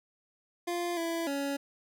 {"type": "tone with pitch steps", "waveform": "25% pulse", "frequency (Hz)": [348, 333.3, 280], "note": ["F4", "E4", "C#4"], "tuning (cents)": [-6, 19, 18], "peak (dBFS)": -27, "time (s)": [0.67, 1.57], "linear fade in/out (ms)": 10, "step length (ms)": 300, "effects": []}